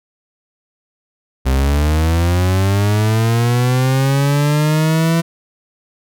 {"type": "linear sweep", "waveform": "40% pulse", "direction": "up", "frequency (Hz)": [64, 167.5], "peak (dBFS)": -11, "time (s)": [1.45, 5.22], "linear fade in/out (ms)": 20, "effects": []}